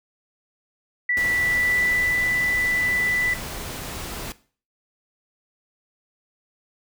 sine tone with pitch glide, 1963 to 1983.5 Hz, B6 to B6, -11 to +7 cents, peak -19 dBFS, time 1.09-3.34 s, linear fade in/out 5 ms, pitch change +18 cents, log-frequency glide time 1.23-2.11 s
pink noise, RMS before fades -33 dBFS, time 1.17-4.32 s, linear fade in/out 0 ms
effects noise-tail reverb RT60 0.4 s tail -17 dB re dry

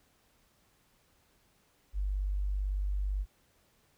sine tone, 49 Hz, G1, in tune, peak -29 dBFS, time 1.93-3.26 s, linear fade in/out 50 ms, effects pink hiss -69 dBFS RMS until 3.97 s

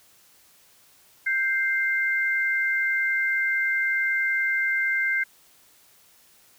sine tone pair together, 1572.3 / 2093 Hz, G6 / C7, +5 / 0 cents, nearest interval perfect fourth, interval 495 cents, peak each -24 dBFS, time 1.26-5.24 s, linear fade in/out 10 ms, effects white hiss -57 dBFS RMS until 6.58 s

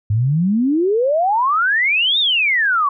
sine exponential two-way sweep, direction up then down, 100 to 3778 to 1092 Hz, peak -13 dBFS, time 0.1-2.89 s, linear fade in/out 5 ms, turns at 2.19 s, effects none

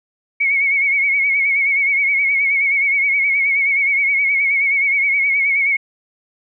sine tone with vibrato, 2217 Hz, C#7, in tune, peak -13 dBFS, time 0.4-5.77 s, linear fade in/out 10 ms, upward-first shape triangle, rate 9.5 Hz, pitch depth 70 cents each way, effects none

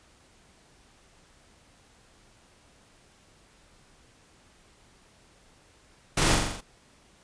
pink noise with echo, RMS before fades -24 dBFS, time 6.17-6.35 s, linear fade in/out 5 ms, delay 43 ms, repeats 6, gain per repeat -3 dB, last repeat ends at 6.608 s, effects pink hiss -59 dBFS RMS until 7.23 s + resampled to 22050 Hz

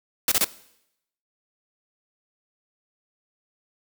white noise bursts, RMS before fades -20 dBFS, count 3, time 0.28-0.445 s, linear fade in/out 2 ms, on 37 ms, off 27 ms, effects noise-tail reverb RT60 0.8 s tail -19 dB re dry

